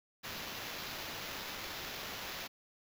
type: noise with sample-and-hold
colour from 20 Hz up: violet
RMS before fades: -43 dBFS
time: 0.23-2.48 s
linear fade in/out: 20 ms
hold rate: 8820 Hz
effects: none

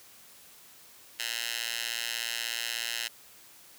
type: tone with high-pass filter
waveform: 10% pulse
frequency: 116.54 Hz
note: A#2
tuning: in tune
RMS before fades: -34 dBFS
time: 1.19-3.08 s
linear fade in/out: 5 ms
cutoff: 2600 Hz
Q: 1.3
effects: white hiss -54 dBFS RMS until 3.78 s + high-pass 60 Hz 12 dB/octave

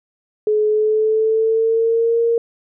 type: tone with pitch glide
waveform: sine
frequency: 425.8 to 464.3 Hz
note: G#4 to A#4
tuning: +43 to -7 cents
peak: -13 dBFS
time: 0.47-2.38 s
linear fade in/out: 2 ms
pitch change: +150 cents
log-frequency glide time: 0.67-2.2 s
effects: none

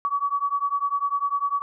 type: beating tone pair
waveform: sine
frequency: 1131 / 1141 Hz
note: C#6 / C#6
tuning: +34 / +50 cents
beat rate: 10 Hz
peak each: -25 dBFS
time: 0.05-1.62 s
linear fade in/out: 0 ms
effects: none

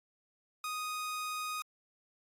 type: tone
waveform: sawtooth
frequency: 1244.5 Hz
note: D#6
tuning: in tune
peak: -32 dBFS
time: 0.64-1.62 s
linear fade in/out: 2 ms
effects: AAC 64 kbps

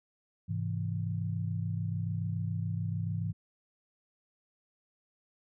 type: chord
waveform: sine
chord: Ab augmented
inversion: none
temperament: equal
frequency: 103.83 / 130.81 / 164.81 Hz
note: Ab2 / C3 / E3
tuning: 0 / 0 / 0 cents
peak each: -33 / -39 / -35 dBFS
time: 0.48-3.33 s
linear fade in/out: 20 ms
effects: none

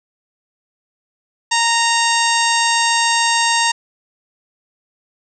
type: harmonic tone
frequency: 927 Hz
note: A#5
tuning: 10 cents flat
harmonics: 1 / 2 / 3 / 4 / 5 / 6 / 7 / 8 / 9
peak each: -17 / -20 / -22 / -23 / -24 / -25 / -25 / -26 / -27 dBFS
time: 1.51-3.72 s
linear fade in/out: 10 ms
effects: none

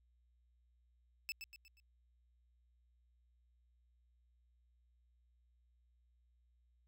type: tone with echo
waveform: 25% pulse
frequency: 2625 Hz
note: E7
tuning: 8 cents flat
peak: -35 dBFS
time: 1.29-1.32 s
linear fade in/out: 0 ms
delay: 120 ms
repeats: 4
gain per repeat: -7 dB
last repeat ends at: 1.8 s
effects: added 60 Hz sine -70 dBFS peak until 6.87 s

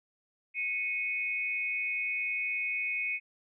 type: tone pair together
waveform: sine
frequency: 2195 / 2504 Hz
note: C#7 / D#7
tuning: -18 / +10 cents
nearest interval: major second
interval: 228 cents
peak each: -33 / -32 dBFS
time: 0.54-3.2 s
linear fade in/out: 50 ms
effects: none

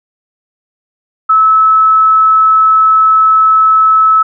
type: tone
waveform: sine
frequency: 1300 Hz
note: E6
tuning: 24 cents flat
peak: -4 dBFS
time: 1.29-4.23 s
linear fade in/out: 10 ms
effects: none

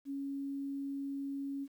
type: tone with quantisation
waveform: sine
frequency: 277.2 Hz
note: C#4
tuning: in tune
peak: -36 dBFS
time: 0.05-1.68 s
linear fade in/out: 50 ms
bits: 11
effects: none

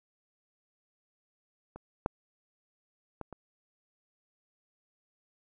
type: clicks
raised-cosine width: 1 ms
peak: -30 / -14 / -24 / -29 dBFS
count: 4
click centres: 1.76 / 2.061 / 3.213 / 3.327 s
effects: none

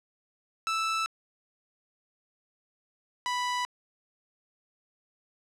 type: tone pair in turn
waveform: sawtooth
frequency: 1318.5 / 987.8 Hz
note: E6 / B5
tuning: 0 / 0 cents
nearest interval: perfect fourth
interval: 500 cents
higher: first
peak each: -23 / -24 dBFS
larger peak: first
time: 0.67-1.06 / 3.26-3.65 s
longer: neither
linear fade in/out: 0 ms
effects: low-pass 7000 Hz 12 dB/octave

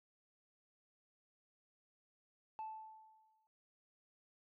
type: tone with exponential decay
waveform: sine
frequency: 875 Hz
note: A5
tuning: 10 cents flat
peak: -39 dBFS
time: 2.59-3.47 s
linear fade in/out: 0 ms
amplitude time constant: 190 ms
effects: tanh soft clip ceiling -40 dBFS

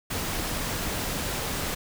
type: noise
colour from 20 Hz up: pink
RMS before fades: -30 dBFS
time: 0.1-1.75 s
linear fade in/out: 10 ms
effects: none

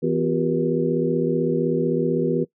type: tone cluster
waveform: sine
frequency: 164.1 / 249.7 / 357.7 / 393.5 / 476.6 Hz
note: E3 / B3 / F4 / G4 / A#4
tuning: -8 / +19 / +41 / +7 / +38 cents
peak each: -25 dBFS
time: 0.02-2.45 s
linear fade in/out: 20 ms
effects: noise-tail reverb RT60 0.1 s tail -20 dB re dry

